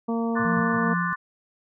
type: harmonic tone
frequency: 230.1 Hz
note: A#3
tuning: 22 cents flat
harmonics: 1 / 2 / 3 / 4 / 5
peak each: -24 / -30 / -34 / -36 / -38 dBFS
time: 0.08-0.94 s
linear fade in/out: 10 ms
type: chord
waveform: sine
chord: D dominant seventh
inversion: third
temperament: equal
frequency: 1046.5 / 1174.7 / 1480 / 1760 Hz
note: C6 / D6 / F#6 / A6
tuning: 0 / 0 / 0 / 0 cents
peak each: -30 dBFS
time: 0.35-1.16 s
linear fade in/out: 20 ms
type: tone bursts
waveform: sine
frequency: 120 Hz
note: B2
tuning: 49 cents flat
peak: -33 dBFS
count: 3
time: 0.39-0.783 s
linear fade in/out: 10 ms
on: 51 ms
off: 120 ms
type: tone with tremolo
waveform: sine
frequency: 174.4 Hz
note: F3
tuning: 2 cents flat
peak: -24 dBFS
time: 0.45-1.13 s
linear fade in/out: 0 ms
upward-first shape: sine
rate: 2.5 Hz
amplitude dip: 60%
effects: none